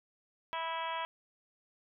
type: harmonic tone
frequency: 327.5 Hz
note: E4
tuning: 11 cents flat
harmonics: 2 / 3 / 4 / 5 / 6 / 7 / 8 / 9 / 10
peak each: -43 / -36 / -45 / -46 / -48 / -48 / -48 / -52 / -46 dBFS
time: 0.53-1.05 s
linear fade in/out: 0 ms
effects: none